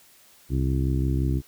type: harmonic tone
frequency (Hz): 65.8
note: C2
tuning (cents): +10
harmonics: 1 / 2 / 3 / 4 / 5 / 6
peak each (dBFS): -24 / -25 / -36 / -31 / -32 / -40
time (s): 0.49-1.42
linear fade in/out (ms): 50
effects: white hiss -55 dBFS RMS until 1.47 s